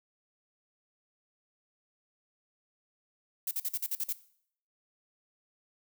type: noise bursts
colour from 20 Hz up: violet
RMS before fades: -32 dBFS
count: 8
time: 3.47-4.128 s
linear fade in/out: 5 ms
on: 42 ms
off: 46 ms
effects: noise-tail reverb RT60 0.6 s tail -17 dB re dry